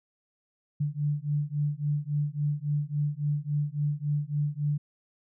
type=beating tone pair; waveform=sine; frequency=145.2 / 148.8 Hz; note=D3 / D3; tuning=-19 / +23 cents; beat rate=3.6 Hz; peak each=-29 dBFS; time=0.8-4.78 s; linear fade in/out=10 ms; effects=none